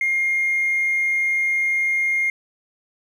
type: tone with hard clipping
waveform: sine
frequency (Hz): 2126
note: C7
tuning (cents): +27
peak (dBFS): -18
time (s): 0.01-2.3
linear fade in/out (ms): 2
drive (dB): 1
effects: none